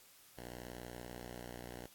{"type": "tone", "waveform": "5% pulse", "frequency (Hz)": 60.6, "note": "B1", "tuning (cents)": -32, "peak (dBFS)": -36, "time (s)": [0.37, 1.87], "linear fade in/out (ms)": 10, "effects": ["white hiss -62 dBFS RMS until 1.94 s", "AAC 64 kbps"]}